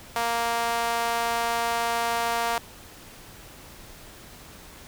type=tone with high-pass filter; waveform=sawtooth; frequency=233.1 Hz; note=A#3; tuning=in tune; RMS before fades=-26 dBFS; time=0.16-2.58 s; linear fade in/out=2 ms; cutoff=790 Hz; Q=1.9; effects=pink hiss -46 dBFS RMS until 4.87 s